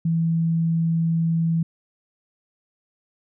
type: tone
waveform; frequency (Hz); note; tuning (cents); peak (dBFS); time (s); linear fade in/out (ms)
sine; 164.81; E3; 0; -18; 0.05-1.63; 5
effects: none